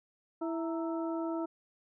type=harmonic tone with a mistuned harmonic; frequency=329.6 Hz; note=E4; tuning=in tune; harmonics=1 / 2 / 3 / 4; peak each=-33 / -39 / -43 / -45 dBFS; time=0.41-1.46 s; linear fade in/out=10 ms; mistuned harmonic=3; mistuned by=-110 cents; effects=none